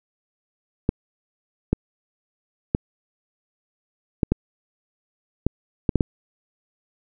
clicks, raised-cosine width 3 ms, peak -5 dBFS, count 9, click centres 0.891 / 1.73 / 2.749 / 4.232 / 4.32 / 5.466 / 5.892 / 5.957 / 6.008 s, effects none

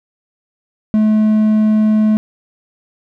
triangle tone, 215.2 Hz, A3, 38 cents flat, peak -7 dBFS, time 0.94-2.17 s, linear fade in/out 0 ms, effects none

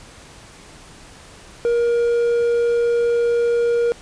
triangle tone, 472.4 Hz, A#4, 23 cents sharp, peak -13 dBFS, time 1.65-3.92 s, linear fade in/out 0 ms, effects pink hiss -43 dBFS RMS until 4.01 s + resampled to 22050 Hz

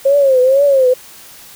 sine tone with vibrato, 537 Hz, C5, 45 cents sharp, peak -7 dBFS, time 0.05-0.94 s, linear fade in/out 10 ms, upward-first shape triangle, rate 2.1 Hz, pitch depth 130 cents each way, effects white hiss -38 dBFS RMS until 1.55 s

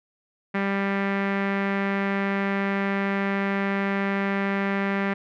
sawtooth tone with low-pass filter, 197.3 Hz, G3, 11 cents sharp, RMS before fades -25 dBFS, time 0.54-5.14 s, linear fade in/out 10 ms, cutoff 2000 Hz, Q 3, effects none

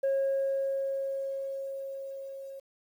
sine tone with level ramp, 544 Hz, C#5, 33 cents flat, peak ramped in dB -22 to -40 dBFS, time 0.03-2.6 s, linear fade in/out 10 ms, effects tanh soft clip ceiling -23 dBFS + 10-bit

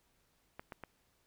clicks, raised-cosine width 0.5 ms, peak -29 dBFS, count 3, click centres 0.595 / 0.722 / 0.837 s, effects pink hiss -74 dBFS RMS until 1.26 s

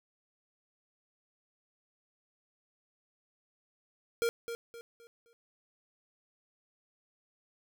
square tone with echo, 466.2 Hz, A#4, in tune, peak -28 dBFS, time 4.22-4.29 s, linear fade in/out 0 ms, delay 260 ms, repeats 4, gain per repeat -9 dB, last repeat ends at 5.33 s, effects none

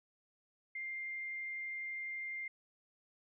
sine tone, 2104 Hz, C7, 9 cents sharp, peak -39 dBFS, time 0.75-2.48 s, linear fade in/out 5 ms, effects none

